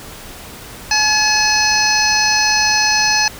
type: harmonic tone with a mistuned harmonic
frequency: 854 Hz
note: G#5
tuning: 48 cents sharp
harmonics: 1 / 2 / 3 / 5 / 6 / 7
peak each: -19 / -19 / -19 / -19 / -19 / -19 dBFS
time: 0.91-3.28 s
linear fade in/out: 2 ms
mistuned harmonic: 7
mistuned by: +16 cents
effects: pink hiss -34 dBFS RMS until 3.39 s